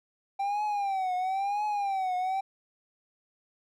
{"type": "tone with vibrato", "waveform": "triangle", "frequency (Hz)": 784, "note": "G5", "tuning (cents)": 0, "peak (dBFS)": -25, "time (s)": [0.39, 2.41], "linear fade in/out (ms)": 10, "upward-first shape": "triangle", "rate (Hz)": 0.99, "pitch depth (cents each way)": 140, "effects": []}